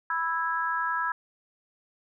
sine chord, E major, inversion second, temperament just, 988.9 / 1318.5 / 1648.1 Hz, B5 / E6 / G#6, +2 / 0 / -14 cents, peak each -30 dBFS, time 0.1-1.12 s, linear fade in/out 2 ms, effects none

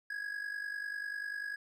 triangle tone with amplitude modulation, 1661.2 Hz, G#6, in tune, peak -32 dBFS, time 0.1-1.56 s, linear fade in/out 5 ms, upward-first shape sine, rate 50.1 Hz, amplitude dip 70%, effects none

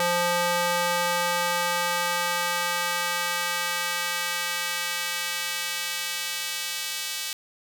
square tone with high-pass filter sweep, 174.61 Hz, F3, in tune, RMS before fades -27 dBFS, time 0-7.33 s, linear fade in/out 2 ms, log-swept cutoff 580 to 3300 Hz, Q 0.86, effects none

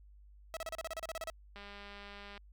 sawtooth tone bursts, 650 Hz, E5, 24 cents flat, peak -34 dBFS, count 13, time 0.54-1.3 s, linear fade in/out 0 ms, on 28 ms, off 33 ms
click train, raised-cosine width 0.3 ms, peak -34 dBFS, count 166, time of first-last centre 1.56-2.377 s, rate 202 Hz
effects added 50 Hz sine -55 dBFS peak until 2.52 s

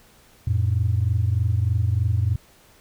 sine tone pair together, 89.45 / 112.7 Hz, F2 / A2, +42 / +42 cents, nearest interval major third, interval 400 cents, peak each -20 dBFS, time 0.47-2.36 s, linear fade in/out 5 ms, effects tanh soft clip ceiling -12 dBFS + pink hiss -54 dBFS RMS until 2.8 s

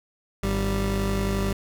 25% pulse tone pair together, 51.27 / 196 Hz, G#1 / G3, -22 / 0 cents, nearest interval octave + major seventh, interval 2322 cents, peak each -22 dBFS, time 0.43-1.53 s, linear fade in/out 5 ms, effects none

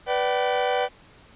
40% pulse chord, G major, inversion first, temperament equal with one note detuned, 493.9 / 587.3 / 765.6 Hz, B4 / D5 / G5, 0 / 0 / -41 cents, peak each -24 / -27 / -24 dBFS, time 0.06-0.89 s, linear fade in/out 50 ms, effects pink hiss -52 dBFS RMS until 1.35 s + resampled to 8000 Hz

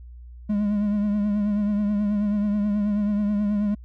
triangle tone with vibrato, 206.7 Hz, G#3, 8 cents flat, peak -18 dBFS, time 0.49-3.75 s, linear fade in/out 10 ms, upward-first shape triangle, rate 9.3 Hz, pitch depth 48 cents each way, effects added 60 Hz sine -39 dBFS peak until 3.84 s

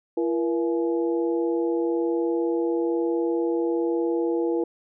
harmonic tone with a mistuned harmonic, 169 Hz, E3, 43 cents sharp, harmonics 2 / 3 / 4 / 5, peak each -23 / -26 / -40 / -37 dBFS, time 0.17-4.64 s, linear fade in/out 5 ms, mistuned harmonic 3, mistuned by -98 cents, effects none

